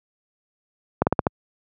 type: slowing click train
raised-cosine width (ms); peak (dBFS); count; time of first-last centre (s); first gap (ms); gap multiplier
1; -3; 5; 1.02-1.268; 49; 1.16
effects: high-pass 80 Hz 12 dB/octave